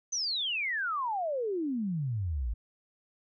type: exponential sweep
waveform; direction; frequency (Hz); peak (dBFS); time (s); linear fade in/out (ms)
sine; down; 6272 to 51.91; -29; 0.12-2.54; 10
effects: none